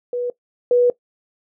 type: tone pair in turn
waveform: sine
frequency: 488.4 / 488.4 Hz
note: B4 / B4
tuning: -19 / -19 cents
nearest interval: unison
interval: 0 cents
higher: neither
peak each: -20 / -11 dBFS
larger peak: second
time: 0.13-0.3 / 0.71-0.9 s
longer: second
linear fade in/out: 2 ms
effects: noise-tail reverb RT60 0.1 s tail -18 dB re dry